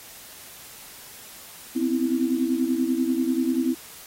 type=tone cluster; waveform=sine; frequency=252.6 / 262.9 / 327.8 Hz; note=B3 / C4 / E4; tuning=+39 / +8 / -10 cents; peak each=-25 dBFS; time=1.75-3.75 s; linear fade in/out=20 ms; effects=white hiss -44 dBFS RMS until 4.06 s + AAC 48 kbps